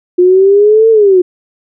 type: exponential two-way sweep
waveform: sine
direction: up then down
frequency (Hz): 354.5 to 454.5 to 354.5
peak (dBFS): -3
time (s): 0.18-1.22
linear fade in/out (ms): 10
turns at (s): 0.9
effects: none